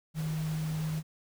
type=tone in noise; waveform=sine; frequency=156.8 Hz; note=D#3; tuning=14 cents sharp; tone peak=-30 dBFS; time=0.14-1.03 s; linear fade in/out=50 ms; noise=pink; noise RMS=-45 dBFS; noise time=0.14-1.03 s; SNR=+12 dB; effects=none